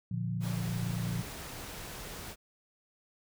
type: chord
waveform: sine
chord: Bb major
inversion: none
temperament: equal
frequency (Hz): 116.54 / 146.83 / 174.61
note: Bb2 / D3 / F3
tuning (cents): 0 / 0 / 0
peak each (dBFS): -34 / -39 / -35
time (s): 0.11-1.22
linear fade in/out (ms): 5
type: noise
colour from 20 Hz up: pink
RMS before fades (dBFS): -43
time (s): 0.4-2.36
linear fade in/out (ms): 50
effects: none